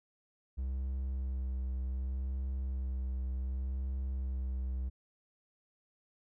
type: tone with vibrato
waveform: triangle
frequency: 65 Hz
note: C2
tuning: 11 cents flat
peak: -31 dBFS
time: 0.57-4.9 s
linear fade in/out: 20 ms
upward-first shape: sine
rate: 0.67 Hz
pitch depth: 23 cents each way
effects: none